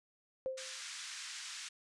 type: tone with exponential decay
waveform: sine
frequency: 523.3 Hz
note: C5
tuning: in tune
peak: -32 dBFS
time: 0.46-0.81 s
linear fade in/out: 0 ms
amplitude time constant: 75 ms
type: band-pass noise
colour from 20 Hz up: white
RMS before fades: -46 dBFS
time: 0.57-1.69 s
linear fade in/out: 10 ms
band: 1300 to 7400 Hz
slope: 24 dB/octave
effects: resampled to 24000 Hz